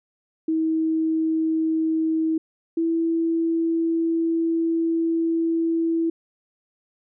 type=tone pair in turn; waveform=sine; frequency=320 / 329.9 Hz; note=D#4 / E4; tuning=+49 / +1 cents; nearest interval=minor second; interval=52 cents; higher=second; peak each=-19 dBFS; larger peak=neither; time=0.48-2.38 / 2.77-6.1 s; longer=second; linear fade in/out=5 ms; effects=none